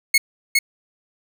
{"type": "tone with echo", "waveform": "sawtooth", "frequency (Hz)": 2180, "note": "C#7", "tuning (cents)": -29, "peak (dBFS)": -8, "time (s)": [0.14, 0.18], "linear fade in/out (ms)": 5, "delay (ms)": 410, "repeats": 1, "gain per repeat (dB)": -2, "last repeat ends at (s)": 0.59, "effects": []}